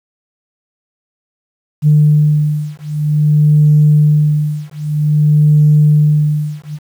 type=beating tone pair; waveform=sine; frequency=150 / 150.52 Hz; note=D3 / D3; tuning=+37 / +43 cents; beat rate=0.52 Hz; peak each=-10 dBFS; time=1.82-6.79 s; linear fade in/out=50 ms; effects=tanh soft clip ceiling 0 dBFS + 7-bit